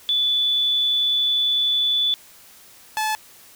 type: tone pair in turn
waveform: sine / sawtooth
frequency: 3469 / 865.1 Hz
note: A7 / A5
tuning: -25 / -30 cents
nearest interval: 2 octaves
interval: 2405 cents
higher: first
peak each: -17 dBFS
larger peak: neither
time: 0.09-2.14 / 2.97-3.15 s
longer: first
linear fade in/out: 0 ms
effects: white hiss -48 dBFS RMS until 3.55 s